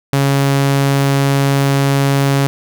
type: tone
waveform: sawtooth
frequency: 138.59 Hz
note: C#3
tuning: in tune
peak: -7 dBFS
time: 0.13-2.47 s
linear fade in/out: 0 ms
effects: none